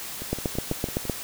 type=two click trains; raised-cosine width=2 ms; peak=-11 / -21 dBFS; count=7 / 6; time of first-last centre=0.33-1.097 / 0.22-1.053 s; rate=7.82 / 6 Hz; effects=white hiss -36 dBFS RMS until 1.23 s